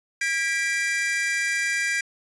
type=tone cluster; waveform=45% pulse; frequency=1627 / 1958 / 2353 Hz; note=G#6 / B6 / D7; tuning=-36 / -15 / +3 cents; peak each=-27 dBFS; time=0.21-2.01 s; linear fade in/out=5 ms; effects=resampled to 22050 Hz